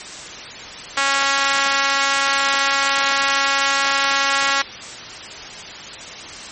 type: tone with high-pass filter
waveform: sawtooth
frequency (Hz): 275.9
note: C#4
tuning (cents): -8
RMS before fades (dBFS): -18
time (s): 0.97-4.62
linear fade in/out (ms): 5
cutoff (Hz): 1300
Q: 1.2
effects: white hiss -33 dBFS RMS until 6.51 s + MP3 32 kbps

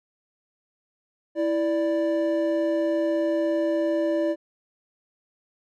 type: tone pair together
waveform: triangle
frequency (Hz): 329.6 / 587.3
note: E4 / D5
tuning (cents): 0 / 0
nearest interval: minor seventh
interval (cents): 1000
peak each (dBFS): -22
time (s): 1.35-4.36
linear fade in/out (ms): 50
effects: none

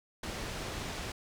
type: low-pass noise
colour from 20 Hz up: pink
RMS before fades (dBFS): -39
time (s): 0.23-1.12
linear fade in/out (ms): 5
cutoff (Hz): 7000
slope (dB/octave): 12
effects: none

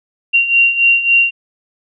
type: beating tone pair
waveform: sine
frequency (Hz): 2758 / 2761.6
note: F7 / F7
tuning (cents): -22 / -20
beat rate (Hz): 3.6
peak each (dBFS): -15 / -10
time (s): 0.33-1.31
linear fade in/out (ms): 20
effects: none

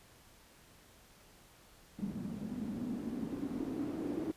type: noise with low-pass filter sweep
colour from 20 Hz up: blue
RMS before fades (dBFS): -39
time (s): 1.98-4.32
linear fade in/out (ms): 10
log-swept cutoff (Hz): 200 to 320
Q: 5.6
effects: pink hiss -61 dBFS RMS until 4.36 s + resampled to 32000 Hz

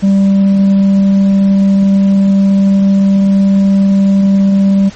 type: tone with tanh clipping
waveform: triangle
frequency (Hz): 196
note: G3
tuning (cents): 0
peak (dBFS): -6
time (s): 0.02-4.9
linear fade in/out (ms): 20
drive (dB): 8
effects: pink hiss -34 dBFS RMS until 4.95 s + MP3 32 kbps

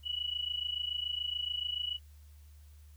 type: tone pair together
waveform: sine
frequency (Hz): 2927 / 2954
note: F#7 / F#7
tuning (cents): -19 / -3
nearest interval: unison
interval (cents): 16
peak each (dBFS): -36 / -36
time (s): 0.03-1.99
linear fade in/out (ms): 50
effects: added 74 Hz sine -52 dBFS peak until 2.96 s + white hiss -68 dBFS RMS until 2.96 s

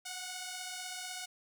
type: beating tone pair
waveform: 5% pulse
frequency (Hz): 730 / 746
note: F#5 / F#5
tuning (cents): -24 / +14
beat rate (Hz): 16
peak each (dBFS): -30 / -34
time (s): 0.05-1.26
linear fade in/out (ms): 10
effects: none

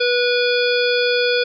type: harmonic tone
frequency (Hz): 488.6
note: B4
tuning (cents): -19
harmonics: 1 / 3 / 5 / 7 / 9 / 10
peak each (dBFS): -17 / -22 / -24 / -25 / -27 / -27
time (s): 0-1.44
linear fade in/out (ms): 10
effects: none

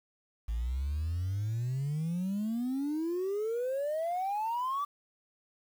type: exponential sweep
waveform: sine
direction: up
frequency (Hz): 53.6 to 1174.7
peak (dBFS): -28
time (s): 0.48-4.85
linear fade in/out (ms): 10
effects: tanh soft clip ceiling -28 dBFS + 9-bit

